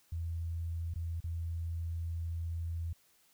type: tone with dropouts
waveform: sine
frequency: 83.4 Hz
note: E2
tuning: 21 cents sharp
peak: -34 dBFS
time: 0.12-2.93 s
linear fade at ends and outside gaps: 5 ms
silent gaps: 0.939-0.957 / 1.204-1.24 s
effects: white hiss -68 dBFS RMS until 3.33 s